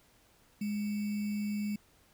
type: tone with sample-and-hold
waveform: sine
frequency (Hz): 207.7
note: G#3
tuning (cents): 0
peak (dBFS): -31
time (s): 0.61-1.76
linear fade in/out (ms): 5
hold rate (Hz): 2450
effects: pink hiss -65 dBFS RMS until 2.13 s